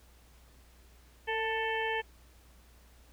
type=harmonic tone with a mistuned harmonic; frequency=441.8 Hz; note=A4; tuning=7 cents sharp; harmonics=1 / 2 / 4 / 5 / 6 / 7; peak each=-35 / -35 / -35 / -41 / -41 / -42 dBFS; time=1.27-2.02 s; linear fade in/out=20 ms; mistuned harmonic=1; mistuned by=+30 cents; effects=added 60 Hz sine -57 dBFS peak until 3.12 s + pink hiss -63 dBFS RMS until 3.12 s